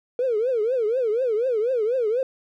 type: tone with vibrato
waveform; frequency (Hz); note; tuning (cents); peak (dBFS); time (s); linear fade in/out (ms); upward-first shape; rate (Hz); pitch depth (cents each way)
triangle; 470.9; A#4; +18; -16; 0.19-2.23; 2; triangle; 4.1; 240
effects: tanh soft clip ceiling -17 dBFS